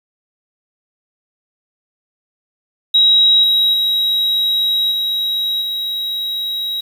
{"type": "tone with level steps", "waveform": "triangle", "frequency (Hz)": 3836, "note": "A#7", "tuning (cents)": 49, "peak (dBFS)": [-4, -8, -11, -14, -17], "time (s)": [2.94, 6.81], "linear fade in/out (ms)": 10, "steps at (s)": [3.43, 3.73, 4.91, 5.61], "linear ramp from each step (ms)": 10, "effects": ["tanh soft clip ceiling -6 dBFS", "7-bit"]}